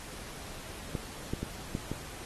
clicks, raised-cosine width 3 ms, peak -20 dBFS, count 5, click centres 0.952 / 1.335 / 1.43 / 1.751 / 1.916 s, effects pink hiss -45 dBFS RMS until 2.25 s + AAC 32 kbps

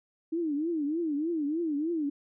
sine tone with vibrato, 312.7 Hz, D#4, 9 cents sharp, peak -27 dBFS, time 0.32-2.1 s, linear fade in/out 10 ms, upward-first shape triangle, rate 3.3 Hz, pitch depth 200 cents each way, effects none

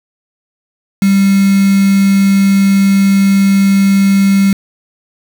sine tone with quantisation, 196.2 Hz, G3, 2 cents sharp, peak -6 dBFS, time 1.02-4.53 s, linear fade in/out 2 ms, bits 3, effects none

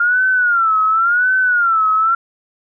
sine tone with vibrato, 1396.9 Hz, F6, in tune, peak -11 dBFS, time 0-2.15 s, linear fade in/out 5 ms, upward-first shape sine, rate 0.92 Hz, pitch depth 150 cents each way, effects none

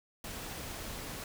pink noise, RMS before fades -42 dBFS, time 0.24-1.24 s, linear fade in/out 2 ms, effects none

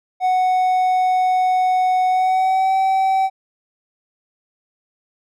triangle tone with pitch glide, 740 to 767 Hz, F#5 to G5, 0 to -38 cents, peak -12 dBFS, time 0.2-3.3 s, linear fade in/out 50 ms, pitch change +62 cents, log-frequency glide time 2.09-2.75 s, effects none

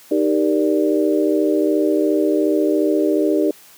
sine chord, Eb major seventh, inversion none, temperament equal with one note detuned, 309.3 / 392 / 466.2 / 587.3 Hz, Eb4 / G4 / Bb4 / D5, -10 / 0 / 0 / 0 cents, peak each -17 / -19 / -23 / -22 dBFS, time 0.11-3.51 s, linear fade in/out 5 ms, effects white hiss -46 dBFS RMS until 3.77 s + high-pass 150 Hz 12 dB/octave

